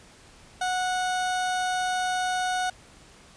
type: tone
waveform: 30% pulse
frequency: 735 Hz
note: F#5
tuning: 12 cents flat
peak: -22 dBFS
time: 0.61-2.7 s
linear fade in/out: 5 ms
effects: pink hiss -52 dBFS RMS until 3.36 s + resampled to 22050 Hz